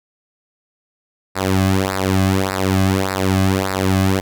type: tone with flanger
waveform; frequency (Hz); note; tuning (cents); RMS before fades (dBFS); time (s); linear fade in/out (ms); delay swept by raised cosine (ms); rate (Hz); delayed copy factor
sawtooth; 95.3; G2; -48; -17; 1.35-4.21; 20; 0.31 to 2.21; 1.7; -0.85
effects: none